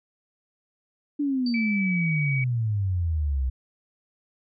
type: exponential sweep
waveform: sine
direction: down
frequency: 295.9 to 62.6 Hz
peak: -22 dBFS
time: 1.19-3.5 s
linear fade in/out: 10 ms
type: tone with exponential decay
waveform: sine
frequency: 4610 Hz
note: D8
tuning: 33 cents flat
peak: -30 dBFS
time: 1.46-1.79 s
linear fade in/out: 5 ms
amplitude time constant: 71 ms
type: tone with pitch glide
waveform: sine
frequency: 2311 to 2265 Hz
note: D7 to C#7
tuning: -28 to +37 cents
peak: -27 dBFS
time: 1.54-2.44 s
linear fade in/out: 2 ms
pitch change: -35 cents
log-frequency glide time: 1.72-2.08 s
effects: none